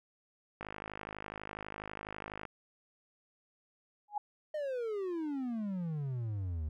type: click train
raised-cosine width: 0.5 ms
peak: -26 dBFS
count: 97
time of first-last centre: 0.61-2.453 s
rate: 52.1 Hz
type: tone with exponential growth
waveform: sine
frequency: 830.6 Hz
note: G#5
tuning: in tune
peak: -28 dBFS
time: 4.08-4.18 s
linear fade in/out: 5 ms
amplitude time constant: 20 ms
type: exponential sweep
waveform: triangle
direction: down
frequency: 623 to 73.5 Hz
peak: -32 dBFS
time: 4.54-6.69 s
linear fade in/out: 5 ms
effects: none